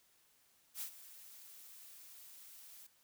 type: noise with ADSR envelope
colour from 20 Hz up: blue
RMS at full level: -41 dBFS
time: 0.74-2.87 s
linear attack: 73 ms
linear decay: 87 ms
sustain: -15 dB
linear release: 8 ms
effects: white hiss -71 dBFS RMS until 3.03 s